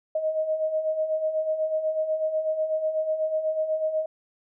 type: beating tone pair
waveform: sine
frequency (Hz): 621 / 629.1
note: D#5 / D#5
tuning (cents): -3 / +19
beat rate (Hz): 8.1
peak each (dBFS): -31 / -24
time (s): 0.15-4.06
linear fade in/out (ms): 5
effects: none